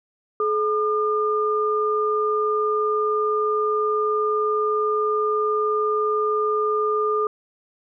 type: tone pair together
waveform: sine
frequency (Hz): 427 / 1207.7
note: G#4 / D6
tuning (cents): +48 / +48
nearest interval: octave + tritone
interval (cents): 1800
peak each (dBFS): -21 / -22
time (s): 0.4-7.27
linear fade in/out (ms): 2
effects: none